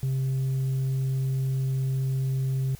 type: tone with tanh clipping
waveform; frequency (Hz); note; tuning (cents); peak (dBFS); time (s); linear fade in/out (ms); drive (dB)
triangle; 132.9; C3; +27; -24; 0.03-2.75; 0; 7
effects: added 60 Hz sine -53 dBFS peak until 2.79 s + white hiss -51 dBFS RMS until 2.79 s